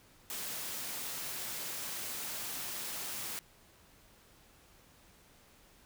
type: high-pass noise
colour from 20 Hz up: white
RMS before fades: -40 dBFS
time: 0.3-3.39 s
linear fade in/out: 0 ms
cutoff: 100 Hz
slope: 96 dB/octave
effects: pink hiss -62 dBFS RMS until 5.85 s